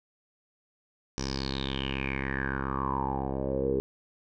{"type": "tone with low-pass filter sweep", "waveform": "10% pulse", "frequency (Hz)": 67.2, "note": "C2", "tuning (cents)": 47, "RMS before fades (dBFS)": -31, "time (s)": [1.18, 3.8], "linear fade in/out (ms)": 0, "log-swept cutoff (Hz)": [5800, 420], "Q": 8.3, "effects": []}